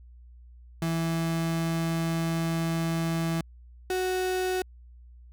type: tone pair in turn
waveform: 35% pulse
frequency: 164.81 / 370 Hz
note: E3 / F#4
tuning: 0 / 0 cents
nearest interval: octave + major second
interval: 1400 cents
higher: second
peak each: -24 / -24 dBFS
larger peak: neither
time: 0.82-3.41 / 3.9-4.62 s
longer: first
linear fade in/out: 2 ms
effects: added 60 Hz sine -47 dBFS peak until 5.32 s